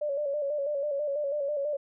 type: tone with vibrato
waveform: sine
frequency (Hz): 576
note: D5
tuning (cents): -34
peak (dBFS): -27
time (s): 0.01-1.77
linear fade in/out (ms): 10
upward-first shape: square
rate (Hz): 6.1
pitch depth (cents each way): 57
effects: none